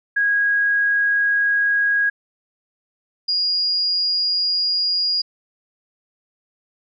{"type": "tone pair in turn", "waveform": "sine", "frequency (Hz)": [1646, 4859], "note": ["G#6", "D#8"], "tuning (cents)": [-16, -42], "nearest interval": "octave + perfect fifth", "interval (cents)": 1874, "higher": "second", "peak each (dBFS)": [-15, -17], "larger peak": "first", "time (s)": [[0.16, 2.1], [3.28, 5.22]], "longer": "neither", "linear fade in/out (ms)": 10, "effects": []}